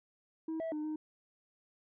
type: tone with pitch steps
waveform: sine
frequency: 321.1 / 652 / 303.5 / 308.8 Hz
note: E4 / E5 / D#4 / D#4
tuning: -45 / -19 / -43 / -13 cents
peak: -32 dBFS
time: 0.48-0.96 s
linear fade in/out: 5 ms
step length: 120 ms
effects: tanh soft clip ceiling -34 dBFS